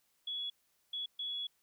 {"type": "tone bursts at uneven times", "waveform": "sine", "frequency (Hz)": 3376, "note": "G#7", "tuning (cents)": 28, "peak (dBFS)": -36, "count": 3, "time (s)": [[0.27, 0.5], [0.93, 1.06], [1.19, 1.47]], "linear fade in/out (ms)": 5, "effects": ["white hiss -75 dBFS RMS until 1.62 s"]}